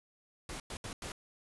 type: noise bursts at uneven times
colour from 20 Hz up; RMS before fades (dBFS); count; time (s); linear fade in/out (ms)
pink; -42; 4; 0.49-0.6 / 0.7-0.77 / 0.84-0.93 / 1.02-1.12; 2
effects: resampled to 24000 Hz